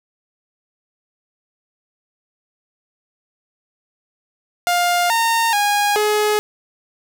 sawtooth tone with pitch steps, 704 / 917 / 821 / 422 Hz, F5 / A#5 / G#5 / G#4, +14 / -29 / -20 / +28 cents, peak -11 dBFS, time 4.67-6.39 s, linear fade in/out 0 ms, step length 430 ms, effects 8-bit

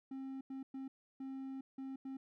triangle tone bursts at uneven times, 267.1 Hz, C4, 36 cents sharp, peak -40 dBFS, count 6, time 0.11-0.41 / 0.5-0.63 / 0.74-0.88 / 1.2-1.61 / 1.78-1.96 / 2.05-2.17 s, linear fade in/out 5 ms, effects none

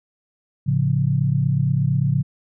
sine chord, A augmented, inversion none, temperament equal, 110 / 138.59 / 174.61 Hz, A2 / C#3 / E#3, 0 / 0 / 0 cents, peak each -23 / -18 / -24 dBFS, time 0.66-2.23 s, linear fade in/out 20 ms, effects none

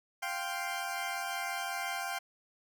20% pulse chord, F suspended second, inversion none, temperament equal, 698.5 / 784 / 1046.5 Hz, F5 / G5 / C6, 0 / 0 / 0 cents, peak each -34 / -32 / -37 dBFS, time 0.22-2.19 s, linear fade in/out 10 ms, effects none

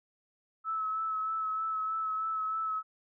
sine tone with vibrato, 1300 Hz, E6, 24 cents flat, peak -30 dBFS, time 0.64-2.83 s, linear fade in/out 50 ms, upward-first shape sine, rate 3.2 Hz, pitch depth 20 cents each way, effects none

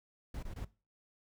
brown noise bursts, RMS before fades -41 dBFS, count 3, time 0.34-0.648 s, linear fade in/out 5 ms, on 88 ms, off 22 ms, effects noise-tail reverb RT60 0.3 s tail -18 dB re dry

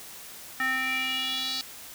square tone with band-pass filter sweep, 261 Hz, C4, 4 cents flat, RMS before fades -29 dBFS, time 0.6-1.61 s, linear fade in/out 0 ms, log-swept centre 1700 to 4400 Hz, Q 4.9, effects white hiss -44 dBFS RMS until 1.94 s

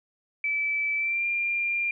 sine tone with pitch glide, 2311 to 2392 Hz, D7 to D7, -28 to +31 cents, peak -24 dBFS, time 0.44-1.91 s, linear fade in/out 2 ms, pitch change +59 cents, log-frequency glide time 0.96-1.26 s, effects none

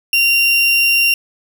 35% pulse tone, 2766 Hz, F7, 17 cents flat, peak -9 dBFS, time 0.13-1.14 s, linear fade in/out 2 ms, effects none

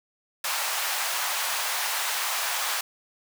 pink high-pass noise, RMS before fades -28 dBFS, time 0.44-2.81 s, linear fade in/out 5 ms, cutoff 770 Hz, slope 24 dB/octave, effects none

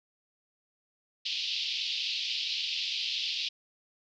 pink band-pass noise, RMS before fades -33 dBFS, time 1.25-3.49 s, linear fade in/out 10 ms, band 2700 to 4900 Hz, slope 48 dB/octave, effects none

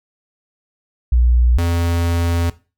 sine / square tone pair in turn, 60.2 / 85.14 Hz, B1 / F2, -44 / -44 cents, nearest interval tritone, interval 600 cents, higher second, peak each -10 / -16 dBFS, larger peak first, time 1.12-1.58 / 1.58-2.5 s, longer second, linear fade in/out 5 ms, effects noise-tail reverb RT60 0.3 s tail -17 dB re dry

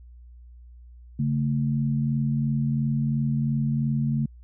sine tone pair together, 141.2 / 224.1 Hz, C#3 / A3, +32 / +32 cents, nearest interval minor sixth, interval 800 cents, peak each -23 / -26 dBFS, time 1.19-4.26 s, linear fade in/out 5 ms, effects added 60 Hz sine -44 dBFS peak until 4.43 s

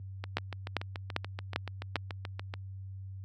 two click trains, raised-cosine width 0.3 ms, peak -22 / -12 dBFS, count 17 / 5, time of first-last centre 0.24-2.539 / 0.37-1.957 s, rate 6.96 / 2.52 Hz, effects added 96 Hz sine -37 dBFS peak until 3.24 s + high-pass 100 Hz 12 dB/octave

